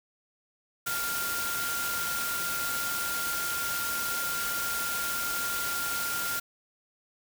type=tone in noise; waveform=sine; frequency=1396.9 Hz; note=F6; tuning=in tune; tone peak=-32 dBFS; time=0.86-6.4 s; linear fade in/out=10 ms; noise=white; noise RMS=-33 dBFS; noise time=0.86-6.4 s; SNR=-2 dB; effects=none